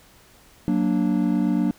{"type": "chord", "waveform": "triangle", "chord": "Gb augmented", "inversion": "none", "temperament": "equal", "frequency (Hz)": [185, 233.1, 293.7], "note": ["Gb3", "Bb3", "D4"], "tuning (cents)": [0, 0, 0], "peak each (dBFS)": -21, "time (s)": [0.68, 1.71], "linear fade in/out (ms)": 0, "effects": ["pink hiss -53 dBFS RMS until 1.78 s"]}